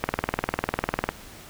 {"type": "click train", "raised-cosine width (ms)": 0.5, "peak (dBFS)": -7, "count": 22, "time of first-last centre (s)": [0.04, 1.09], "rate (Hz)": 20, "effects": ["pink hiss -45 dBFS RMS until 1.49 s"]}